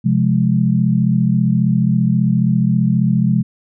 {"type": "chord", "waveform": "sine", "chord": "F minor", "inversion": "second", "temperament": "just", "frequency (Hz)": [130.96, 174.61, 209.5], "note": ["C3", "F3", "Ab3"], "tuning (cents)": [2, 0, 15], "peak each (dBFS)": -16, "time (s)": [0.04, 3.43], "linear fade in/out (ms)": 20, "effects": []}